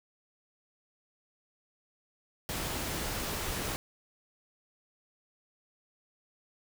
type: noise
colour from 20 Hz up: pink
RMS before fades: -35 dBFS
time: 2.49-3.76 s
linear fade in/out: 0 ms
effects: none